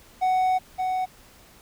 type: tone pair in turn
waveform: triangle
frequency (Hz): 744 / 744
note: F#5 / F#5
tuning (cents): +9 / +9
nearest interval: unison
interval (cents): 0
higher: neither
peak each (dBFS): -17 / -21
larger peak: first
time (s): 0.21-0.59 / 0.78-1.06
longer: first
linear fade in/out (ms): 20
effects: pink hiss -52 dBFS RMS until 1.61 s